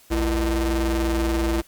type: ring-modulated tone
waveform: 45% pulse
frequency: 137.5 Hz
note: C#3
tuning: 14 cents flat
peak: -17 dBFS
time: 0.1-1.62 s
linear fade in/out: 20 ms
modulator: 196 Hz
effects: white hiss -53 dBFS RMS until 1.67 s + Opus 48 kbps